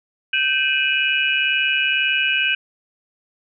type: tone cluster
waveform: sine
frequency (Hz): 1553 / 2433 / 2575 / 2922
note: G6 / D#7 / E7 / F#7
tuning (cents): -17 / -39 / -41 / -22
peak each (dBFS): -22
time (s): 0.33-2.55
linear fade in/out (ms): 5
effects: none